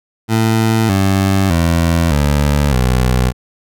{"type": "tone with pitch steps", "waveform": "20% pulse", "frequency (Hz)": [111.8, 96.77, 83.76, 72.49, 62.75], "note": ["A2", "G2", "E2", "D2", "B1"], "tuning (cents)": [28, -22, 28, -22, 28], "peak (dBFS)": -6, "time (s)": [0.28, 3.33], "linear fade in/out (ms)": 50, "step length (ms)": 610, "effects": []}